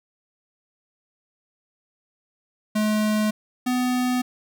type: tone pair in turn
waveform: square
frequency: 213.5 / 250.3 Hz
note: G#3 / B3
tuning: +48 / +23 cents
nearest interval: minor third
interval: 275 cents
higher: second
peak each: -20 / -21 dBFS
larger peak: first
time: 2.75-3.31 / 3.66-4.22 s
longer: neither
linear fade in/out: 10 ms
effects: none